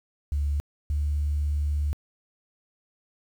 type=tone pair in turn; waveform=sine; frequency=72.3 / 73.61 Hz; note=D2 / D2; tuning=-27 / +5 cents; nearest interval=unison; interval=32 cents; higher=second; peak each=-22 dBFS; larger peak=neither; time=0.32-0.6 / 0.9-1.93 s; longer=second; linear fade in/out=0 ms; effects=tanh soft clip ceiling -18 dBFS + 9-bit